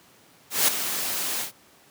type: noise with ADSR envelope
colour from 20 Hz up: white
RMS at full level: -18 dBFS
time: 0.5-1.52 s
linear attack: 180 ms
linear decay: 8 ms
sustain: -10 dB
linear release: 120 ms
effects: pink hiss -55 dBFS RMS until 1.9 s + high-pass 150 Hz 12 dB/octave